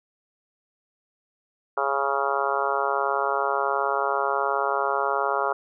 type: harmonic tone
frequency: 138.59 Hz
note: C#3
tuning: in tune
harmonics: 3 / 4 / 5 / 6 / 7 / 8 / 9 / 10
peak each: -30 / -30 / -30 / -30 / -30 / -30 / -30 / -30 dBFS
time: 1.77-5.53 s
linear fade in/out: 5 ms
effects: none